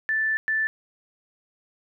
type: tone bursts at uneven times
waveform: sine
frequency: 1760 Hz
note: A6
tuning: in tune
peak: -21 dBFS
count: 2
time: 0.09-0.37 / 0.48-0.67 s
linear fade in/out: 0 ms
effects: none